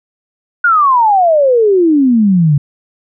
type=exponential sweep; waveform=sine; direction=down; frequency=1463 to 138.59 Hz; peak=-6 dBFS; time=0.64-2.58 s; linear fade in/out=5 ms; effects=none